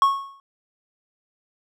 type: tone with exponential decay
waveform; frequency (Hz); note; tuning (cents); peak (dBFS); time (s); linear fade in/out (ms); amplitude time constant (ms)
triangle; 1100; C#6; -14; -9; 0.02-0.4; 1; 82
effects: none